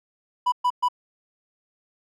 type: tone bursts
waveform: triangle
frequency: 987.8 Hz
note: B5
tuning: in tune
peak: -16 dBFS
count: 3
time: 0.46-0.886 s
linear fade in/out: 10 ms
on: 62 ms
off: 120 ms
effects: none